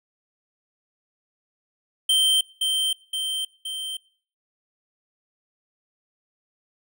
square tone with echo, 3125 Hz, G7, 6 cents flat, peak -17 dBFS, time 2.09-2.41 s, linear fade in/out 5 ms, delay 520 ms, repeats 3, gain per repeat -4 dB, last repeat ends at 3.97 s, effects noise-tail reverb RT60 0.5 s tail -24 dB re dry

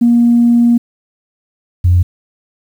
sine tone pair in turn, 237 / 88.77 Hz, A#3 / F2, +29 / +29 cents, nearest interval octave + perfect fourth, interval 1700 cents, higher first, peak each -5 dBFS, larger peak neither, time 0.01-0.78 / 1.84-2.03 s, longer first, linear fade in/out 10 ms, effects tanh soft clip ceiling -1 dBFS + 7-bit

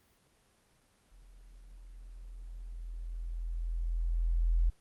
sine tone with level ramp, 41.88 Hz, E1, 28 cents sharp, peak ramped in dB -53 to -23 dBFS, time 1.11-4.7 s, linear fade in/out 10 ms, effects pink hiss -68 dBFS RMS until 4.8 s + Opus 24 kbps

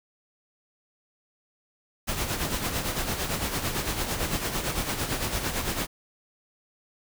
pink noise with tremolo, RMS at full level -27 dBFS, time 2.07-5.87 s, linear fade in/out 20 ms, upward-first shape sine, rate 8.9 Hz, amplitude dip 55%, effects none

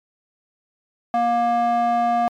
square tone with band-pass filter, 236.3 Hz, A#3, 24 cents sharp, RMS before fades -19 dBFS, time 1.14-2.28 s, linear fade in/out 0 ms, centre 810 Hz, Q 4.4, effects MP3 96 kbps

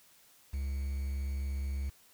triangle tone with quantisation, 68.5 Hz, C#2, 20 cents flat, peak -30 dBFS, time 0.53-1.9 s, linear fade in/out 10 ms, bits 9, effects white hiss -62 dBFS RMS until 2.13 s

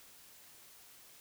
silence, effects white hiss -58 dBFS RMS until 1.2 s

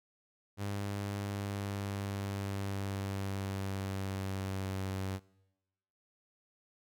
sawtooth tone with pitch glide, 100.7 to 95.65 Hz, G2 to G2, +47 to -42 cents, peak -31 dBFS, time 0.57-5.2 s, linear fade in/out 50 ms, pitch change -89 cents, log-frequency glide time 1.28-4.82 s, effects noise-tail reverb RT60 1.0 s tail -23 dB re dry

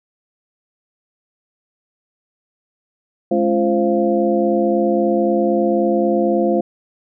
sine tone cluster, 211.8 / 275.6 / 344.9 / 525 / 690 Hz, G#3 / C#4 / F4 / C5 / F5, +34 / -10 / -22 / +6 / -21 cents, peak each -19 / -26 / -18 / -19 / -22 dBFS, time 3.31-6.61 s, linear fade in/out 5 ms, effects none

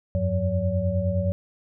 sine tone cluster, 87.1 / 96.8 / 180.6 / 568 Hz, F2 / G2 / F#3 / C#5, -4 / -21 / -42 / +42 cents, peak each -27 / -25 / -28 / -28 dBFS, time 0.15-1.32 s, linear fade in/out 0 ms, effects none

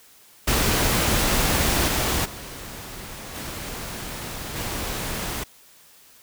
pink noise with level steps, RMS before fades -21 / -23 / -37 / -33 / -29 dBFS, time 0.47-5.44 s, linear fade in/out 10 ms, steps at 1.87 / 2.24 / 3.34 / 4.55 s, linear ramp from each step 20 ms, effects white hiss -52 dBFS RMS until 6.22 s

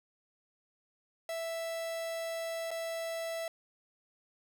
45% pulse tone with dropouts, 660 Hz, E5, 2 cents sharp, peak -35 dBFS, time 1.29-3.48 s, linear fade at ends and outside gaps 2 ms, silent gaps 2.707-2.713 s, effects none

